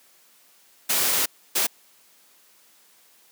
white noise bursts at uneven times, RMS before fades -22 dBFS, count 2, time 0.89-1.26 / 1.55-1.67 s, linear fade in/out 10 ms, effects white hiss -57 dBFS RMS until 3.31 s + high-pass 200 Hz 12 dB/octave

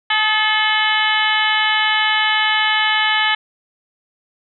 harmonic tone with a mistuned harmonic, 431.8 Hz, A4, 33 cents flat, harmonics 2 / 3 / 4 / 5 / 6 / 7 / 8 / 9, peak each -21 / -24 / -19 / -21 / -30 / -20 / -26 / -29 dBFS, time 0.1-3.35 s, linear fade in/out 5 ms, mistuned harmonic 3, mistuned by -36 cents, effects none

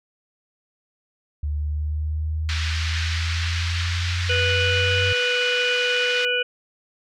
sine exponential sweep, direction up, 73.5 to 94.1 Hz, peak -22 dBFS, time 1.43-5.13 s, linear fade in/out 5 ms
pink band-pass noise, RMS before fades -30 dBFS, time 2.49-6.25 s, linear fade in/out 0 ms, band 1500 to 5200 Hz, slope 24 dB/octave
harmonic tone, 491.8 Hz, B4, 7 cents flat, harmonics 1 / 3 / 5 / 6, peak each -25 / -25 / -25 / -25 dBFS, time 4.29-6.43 s, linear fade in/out 10 ms
effects none

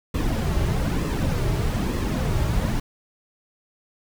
brown noise with flanger, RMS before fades -23 dBFS, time 0.14-2.8 s, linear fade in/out 5 ms, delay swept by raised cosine 1.3 to 4.1 ms, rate 1.1 Hz, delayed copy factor -0.55, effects none

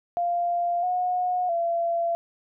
sine tone with pitch steps, 696 / 725 / 680 Hz, F5 / F#5 / F5, -6 / -35 / -46 cents, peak -22 dBFS, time 0.17-2.15 s, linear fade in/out 0 ms, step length 660 ms, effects none

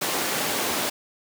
pink high-pass noise, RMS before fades -26 dBFS, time 0.01-0.9 s, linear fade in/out 10 ms, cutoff 280 Hz, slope 12 dB/octave, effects none

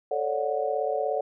sine chord, D major seventh, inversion second, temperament just, 440.5 / 550.6 / 587.3 / 734.2 Hz, A4 / C#5 / D5 / F#5, +2 / -12 / 0 / -14 cents, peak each -30 dBFS, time 0.11-1.21 s, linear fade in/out 5 ms, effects none

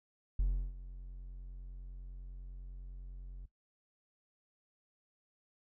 triangle tone with ADSR envelope, 44.99 Hz, F#1, 48 cents flat, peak -24 dBFS, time 0.39-3.46 s, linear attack 5 ms, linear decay 330 ms, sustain -18 dB, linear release 9 ms, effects noise-tail reverb RT60 0.1 s tail -17 dB re dry + tanh soft clip ceiling -22 dBFS

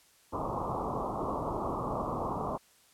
white low-pass noise, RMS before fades -34 dBFS, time 0.32-2.58 s, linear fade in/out 20 ms, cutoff 1200 Hz, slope 96 dB/octave, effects white hiss -63 dBFS RMS until 2.93 s + low-pass 12000 Hz 12 dB/octave

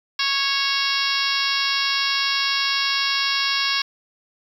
harmonic tone, 552 Hz, C#5, 7 cents flat, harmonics 2 / 3 / 4 / 5 / 6 / 7 / 8 / 9 / 10, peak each -28 / -28 / -28 / -28 / -28 / -28 / -28 / -28 / -28 dBFS, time 0.19-3.82 s, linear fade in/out 5 ms, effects 8-bit

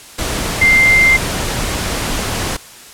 sine tone in noise, 2093 Hz, C7, in tune, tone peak -7 dBFS, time 0.61-1.17 s, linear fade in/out 10 ms, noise pink, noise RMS -19 dBFS, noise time 0.18-2.57 s, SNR +9 dB, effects white hiss -37 dBFS RMS until 2.93 s + low-pass 11000 Hz 12 dB/octave

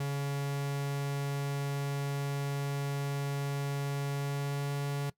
45% pulse tone with pitch glide, 140.7 to 141.76 Hz, C#3 to C#3, +26 to +39 cents, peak -31 dBFS, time 0-5.1 s, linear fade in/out 5 ms, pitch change +13 cents, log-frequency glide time 4.13-4.73 s, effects noise-tail reverb RT60 0.1 s tail -20 dB re dry

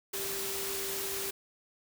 sine tone in noise, 392 Hz, G4, in tune, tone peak -40 dBFS, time 0.13-1.31 s, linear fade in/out 10 ms, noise white, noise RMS -36 dBFS, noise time 0.13-1.31 s, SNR -7 dB, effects none

